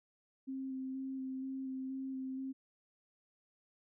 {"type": "tone with vibrato", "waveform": "sine", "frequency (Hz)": 264.2, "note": "C4", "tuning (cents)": 17, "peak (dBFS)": -38, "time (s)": [0.47, 2.53], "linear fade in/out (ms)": 20, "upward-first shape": "square", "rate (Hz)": 2.1, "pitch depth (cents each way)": 12, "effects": []}